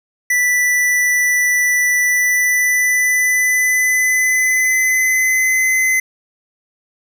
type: tone with pitch glide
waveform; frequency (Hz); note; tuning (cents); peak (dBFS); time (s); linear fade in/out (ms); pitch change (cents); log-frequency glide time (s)
square; 1975.5 to 2042; B6 to C7; 0 to -43; -13; 0.3-6; 5; +57; 2.01-5.71
effects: none